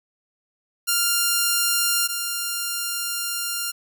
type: tone pair in turn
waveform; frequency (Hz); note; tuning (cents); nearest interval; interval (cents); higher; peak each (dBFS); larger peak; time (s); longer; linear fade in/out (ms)
5% pulse; 1396.9 / 1396.9; F6 / F6; 0 / 0; unison; 0; neither; -7 / -13; first; 0.87-2.08 / 2.08-3.72; second; 20
effects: none